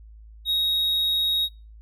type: tone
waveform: triangle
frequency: 3775 Hz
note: A#7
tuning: 21 cents sharp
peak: -19 dBFS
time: 0.45-1.49 s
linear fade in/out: 50 ms
effects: noise-tail reverb RT60 0.3 s tail -25 dB re dry + added 54 Hz sine -43 dBFS peak until 1.81 s